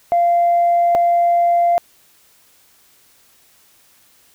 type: tone pair in turn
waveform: sine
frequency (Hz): 692 / 692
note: F5 / F5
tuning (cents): -16 / -16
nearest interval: unison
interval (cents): 0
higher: neither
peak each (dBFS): -10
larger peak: neither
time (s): 0.12-0.95 / 0.95-1.78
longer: neither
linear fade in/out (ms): 0
effects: tanh soft clip ceiling -8 dBFS + white hiss -53 dBFS RMS until 4.34 s